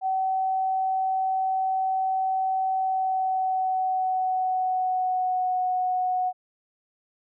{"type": "tone with pitch glide", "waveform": "sine", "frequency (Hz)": [760, 735.8], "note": ["F#5", "F#5"], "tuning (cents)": [46, -10], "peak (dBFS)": -22, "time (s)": [0.01, 6.33], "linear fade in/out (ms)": 50, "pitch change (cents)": -56, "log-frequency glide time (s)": [2.74, 5.6], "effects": []}